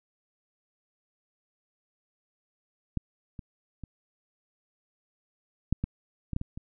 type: clicks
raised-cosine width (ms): 5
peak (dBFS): -15 / -27 / -27 / -11 / -16 / -20 / -16 / -22 / -26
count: 9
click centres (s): 2.973 / 3.392 / 3.837 / 5.726 / 5.84 / 6.333 / 6.364 / 6.414 / 6.575
effects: none